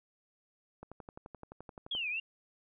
click train, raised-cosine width 1 ms, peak -32 dBFS, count 14, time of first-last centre 0.83-1.951 s, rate 11.6 Hz
sine exponential two-way sweep, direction down then up, 3403 to 2357 to 2826 Hz, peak -33 dBFS, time 1.91-2.2 s, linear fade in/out 5 ms, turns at 2.09 s
effects none

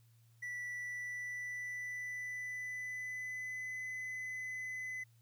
triangle tone with pitch glide, 1962 to 2018 Hz, B6 to B6, -12 to +37 cents, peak -38 dBFS, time 0.42-5.04 s, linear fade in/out 10 ms, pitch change +49 cents, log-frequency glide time 0.68-3.83 s, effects added 115 Hz sine -63 dBFS peak until 5.21 s + white hiss -75 dBFS RMS until 5.21 s

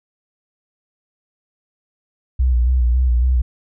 sine tone with vibrato, 61.74 Hz, B1, in tune, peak -12 dBFS, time 2.39-3.42 s, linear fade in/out 10 ms, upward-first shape square, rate 3.6 Hz, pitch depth 52 cents each way, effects none

